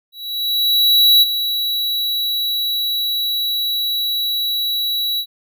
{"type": "tone with ADSR envelope", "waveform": "square", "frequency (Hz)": 3912, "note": "B7", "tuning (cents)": -17, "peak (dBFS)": -8, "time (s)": [0.12, 5.26], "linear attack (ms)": 1100, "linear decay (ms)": 24, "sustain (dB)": -10, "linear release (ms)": 71, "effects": []}